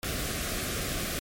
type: band-stop noise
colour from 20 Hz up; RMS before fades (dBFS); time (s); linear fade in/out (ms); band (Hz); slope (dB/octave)
pink; -32; 0.03-1.19; 0; 760 to 1100; 96
effects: MP3 64 kbps